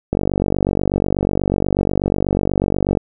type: click train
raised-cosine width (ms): 2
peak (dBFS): -3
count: 138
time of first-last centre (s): 0.13-2.972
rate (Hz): 48.2
effects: none